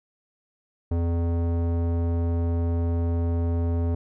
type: tone with low-pass filter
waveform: square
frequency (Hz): 84.7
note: E2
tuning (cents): +48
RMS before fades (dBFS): -24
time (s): 0.91-3.95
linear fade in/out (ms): 5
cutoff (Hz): 590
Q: 0.84
effects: none